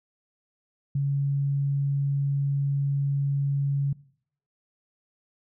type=tone; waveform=sine; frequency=140 Hz; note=C#3; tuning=18 cents sharp; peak=-22 dBFS; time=0.95-3.93 s; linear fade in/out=5 ms; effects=noise-tail reverb RT60 0.6 s tail -21 dB re dry